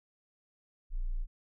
sine tone, 29.14 Hz, A#0, in tune, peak -30 dBFS, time 0.9-1.27 s, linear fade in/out 50 ms, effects none

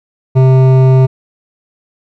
sine tone with hard clipping, 130.81 Hz, C3, in tune, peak -6 dBFS, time 0.35-1.07 s, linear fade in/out 20 ms, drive 12 dB, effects none

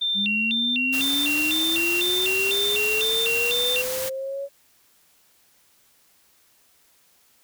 sine tone with vibrato, 3136 Hz, G7, in tune, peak -21 dBFS, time 0.01-3.82 s, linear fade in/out 10 ms, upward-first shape square, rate 2 Hz, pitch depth 230 cents each way
sine linear sweep, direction up, 196 to 561 Hz, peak -27 dBFS, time 0.14-4.49 s, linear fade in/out 50 ms
white noise, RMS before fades -30 dBFS, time 0.92-4.1 s, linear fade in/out 20 ms
effects white hiss -60 dBFS RMS until 7.43 s

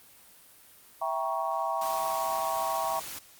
sine chord, E diminished seventh, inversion none, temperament equal with one note detuned, 659.3 / 784 / 945.3 / 1108.7 Hz, E5 / G5 / Bb5 / Db6, 0 / 0 / +24 / 0 cents, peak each -33 dBFS, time 1.01-3 s, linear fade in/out 10 ms
white noise, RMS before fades -40 dBFS, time 1.81-3.19 s, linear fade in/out 5 ms
effects white hiss -55 dBFS RMS until 3.39 s + Opus 32 kbps

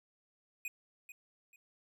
square tone with echo, 2489 Hz, D#7, in tune, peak -38 dBFS, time 0.65-0.68 s, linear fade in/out 2 ms, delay 440 ms, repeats 2, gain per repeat -11 dB, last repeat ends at 1.56 s, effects none

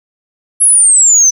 sine exponential sweep, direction down, 11000 to 5990 Hz, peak -3 dBFS, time 0.6-1.31 s, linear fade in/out 20 ms, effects tanh soft clip ceiling 0 dBFS

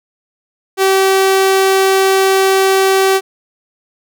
sawtooth tone, 384.6 Hz, G4, 33 cents flat, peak -5 dBFS, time 0.77-3.21 s, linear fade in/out 50 ms, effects none

